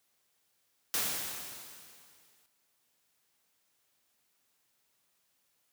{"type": "noise with exponential decay", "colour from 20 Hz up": "white", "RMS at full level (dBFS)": -30, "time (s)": [0.94, 2.46], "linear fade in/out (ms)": 0, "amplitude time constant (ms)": 330, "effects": ["white hiss -75 dBFS RMS until 5.72 s", "high-pass 80 Hz 12 dB/octave"]}